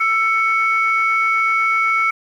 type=tone pair together; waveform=sine; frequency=1329 / 2221 Hz; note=E6 / C#7; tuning=+14 / +3 cents; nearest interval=major sixth; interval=889 cents; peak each=-16 dBFS; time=0-2.11 s; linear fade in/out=10 ms; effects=tanh soft clip ceiling -7 dBFS + 8-bit